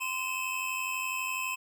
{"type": "tone cluster", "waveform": "square", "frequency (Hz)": [1033, 2552, 2644], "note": ["C6", "D#7", "E7"], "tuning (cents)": [-22, 43, 5], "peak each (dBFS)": [-37, -35, -37], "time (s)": [0, 1.56], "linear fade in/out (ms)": 20, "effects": []}